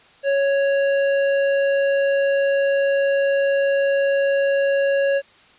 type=tone with tanh clipping; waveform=sine; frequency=554.4 Hz; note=C#5; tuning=in tune; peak=-18 dBFS; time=0.23-5.22 s; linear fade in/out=50 ms; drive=15 dB; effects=white hiss -51 dBFS RMS until 5.58 s + resampled to 8000 Hz